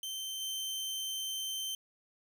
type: tone with level steps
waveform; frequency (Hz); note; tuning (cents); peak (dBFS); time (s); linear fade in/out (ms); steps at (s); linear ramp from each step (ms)
sawtooth; 3105; G7; -17; -34 / -32; 0.03-1.75; 2; 0.4; 20
effects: none